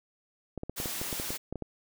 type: clicks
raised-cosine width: 2 ms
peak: -22 dBFS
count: 12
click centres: 0.577 / 0.634 / 0.696 / 0.801 / 0.858 / 1.015 / 1.128 / 1.199 / 1.305 / 1.526 / 1.557 / 1.623 s
type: high-pass noise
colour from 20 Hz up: white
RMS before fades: -36 dBFS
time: 0.76-1.38 s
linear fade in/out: 20 ms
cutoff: 120 Hz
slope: 24 dB/octave
effects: none